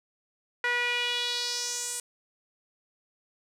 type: tone with band-pass filter sweep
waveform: sawtooth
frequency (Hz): 485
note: B4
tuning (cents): -31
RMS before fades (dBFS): -30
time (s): 0.64-2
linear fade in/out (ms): 2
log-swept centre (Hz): 1800 to 8700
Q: 3
effects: none